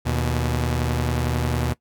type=tone pair together; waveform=sawtooth; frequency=77.45 / 121.7 Hz; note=D#2 / B2; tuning=-7 / -25 cents; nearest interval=minor sixth; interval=782 cents; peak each=-20 dBFS; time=0.05-1.74 s; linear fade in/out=20 ms; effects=noise-tail reverb RT60 0.1 s tail -19 dB re dry